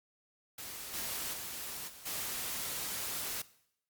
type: noise with level steps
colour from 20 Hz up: white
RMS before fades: -44 / -38 / -42 / -52 / -38 dBFS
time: 0.58-3.42 s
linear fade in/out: 5 ms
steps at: 0.93 / 1.32 / 1.87 / 2.05 s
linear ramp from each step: 20 ms
effects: noise-tail reverb RT60 0.7 s tail -18 dB re dry + Opus 48 kbps